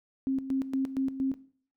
sine tone with tremolo, 267.1 Hz, C4, 36 cents sharp, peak -25 dBFS, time 0.27-1.34 s, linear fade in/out 0 ms, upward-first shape square, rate 4.3 Hz, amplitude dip 75%, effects noise-tail reverb RT60 0.5 s tail -17 dB re dry

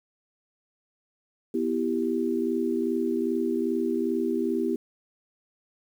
sine chord, E minor, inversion second, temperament equal, 246.9 / 329.6 / 392 Hz, B3 / E4 / G4, 0 / 0 / 0 cents, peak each -28 dBFS, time 1.54-4.76 s, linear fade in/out 5 ms, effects 9-bit

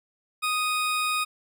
20% pulse tone, 1244.5 Hz, D#6, in tune, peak -19 dBFS, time 0.42-1.25 s, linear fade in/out 20 ms, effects none

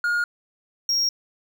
triangle tone pair in turn, 1427 / 5587 Hz, F6 / F8, +37 / 0 cents, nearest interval 2 octaves, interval 2363 cents, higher second, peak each -18 dBFS, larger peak neither, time 0.04-0.24 / 0.89-1.09 s, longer neither, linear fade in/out 2 ms, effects none

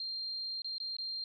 sine tone with dropouts, 4186 Hz, C8, in tune, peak -36 dBFS, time 0-1.24 s, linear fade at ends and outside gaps 2 ms, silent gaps 0.62-0.645 / 0.782-0.801 / 0.967-0.985 s, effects none

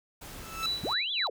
pink noise, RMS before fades -44 dBFS, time 0.21-0.94 s, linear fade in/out 10 ms
30% pulse tone with exponential growth, 1317 Hz, E6, 2 cents flat, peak -27 dBFS, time 0.26-0.66 s, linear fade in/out 2 ms, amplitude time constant 85 ms
sine tone with tremolo, 3951 Hz, B7, in tune, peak -27 dBFS, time 0.63-1.27 s, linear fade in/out 0 ms, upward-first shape sine, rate 3.8 Hz, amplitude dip 85%
sine linear two-way sweep, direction up then down, 70.1 to 3589 to 368.8 Hz, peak -30 dBFS, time 0.83-1.3 s, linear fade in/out 5 ms, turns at 1.12 s
effects none

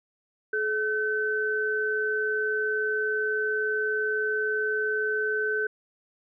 sine tone pair together, 428.2 / 1525.9 Hz, A4 / G6, -47 / -47 cents, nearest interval octave + minor seventh, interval 2200 cents, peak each -28 / -26 dBFS, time 0.53-5.67 s, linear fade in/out 5 ms, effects none

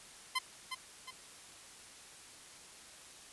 15% pulse tone with echo, 1032 Hz, C6, 24 cents flat, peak -24 dBFS, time 0.35-0.39 s, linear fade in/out 10 ms, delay 360 ms, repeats 2, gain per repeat -7 dB, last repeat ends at 1.11 s, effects white hiss -54 dBFS RMS until 3.32 s + resampled to 24000 Hz

